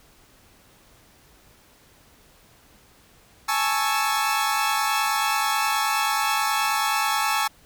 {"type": "chord", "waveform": "sawtooth", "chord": "A major seventh", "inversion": "third", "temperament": "equal", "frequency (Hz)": [830.6, 880, 1108.7, 1318.5], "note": ["G#5", "A5", "C#6", "E6"], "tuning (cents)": [0, 0, 0, 0], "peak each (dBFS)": -23, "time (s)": [3.48, 7.48], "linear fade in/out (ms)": 10, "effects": ["pink hiss -55 dBFS RMS until 7.65 s"]}